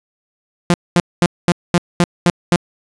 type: tone bursts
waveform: sawtooth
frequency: 174.2 Hz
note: F3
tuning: 4 cents flat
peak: -5 dBFS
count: 8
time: 0.7-2.56 s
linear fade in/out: 0 ms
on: 40 ms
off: 220 ms
effects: resampled to 22050 Hz